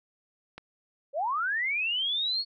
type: click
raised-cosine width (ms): 0.3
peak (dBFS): -25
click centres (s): 0.58
type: linear sweep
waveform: sine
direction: up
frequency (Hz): 518 to 4414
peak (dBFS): -26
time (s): 1.13-2.45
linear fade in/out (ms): 50
effects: none